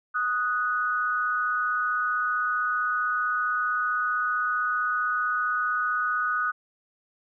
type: tone pair together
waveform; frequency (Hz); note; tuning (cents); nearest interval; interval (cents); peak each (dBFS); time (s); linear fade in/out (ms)
sine; 1244.5 / 1480; D#6 / F#6; 0 / 0; minor third; 300; -26; 0.14-6.52; 20
effects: none